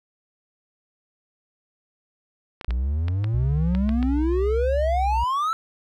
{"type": "clicks", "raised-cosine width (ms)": 0.3, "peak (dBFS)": -18, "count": 8, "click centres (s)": [2.612, 2.646, 2.707, 3.083, 3.243, 3.75, 3.892, 4.028]}
{"type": "exponential sweep", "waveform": "triangle", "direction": "up", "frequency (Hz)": [56, 1348], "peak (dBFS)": -19, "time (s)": [2.68, 5.53], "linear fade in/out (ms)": 0}
{"type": "tone with vibrato", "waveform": "sine", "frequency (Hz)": 65, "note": "C2", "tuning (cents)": -11, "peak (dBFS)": -22, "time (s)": [3.34, 5.24], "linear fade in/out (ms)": 5, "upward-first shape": "triangle", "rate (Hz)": 0.91, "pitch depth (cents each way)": 65}
{"effects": []}